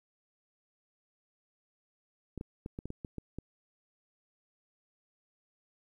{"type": "clicks", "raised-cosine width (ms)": 3, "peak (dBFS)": -26, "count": 9, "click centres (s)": [2.377, 2.411, 2.661, 2.789, 2.856, 2.904, 3.048, 3.183, 3.386], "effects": ["11-bit"]}